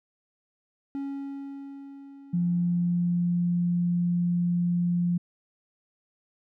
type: tone with exponential decay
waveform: triangle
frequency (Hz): 277.2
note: C#4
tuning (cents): 0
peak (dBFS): -27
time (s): 0.95-4.27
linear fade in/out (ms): 0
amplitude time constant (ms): 720
type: tone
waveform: sine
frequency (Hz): 174.61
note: F3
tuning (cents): 0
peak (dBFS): -22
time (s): 2.33-5.18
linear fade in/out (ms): 10
effects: none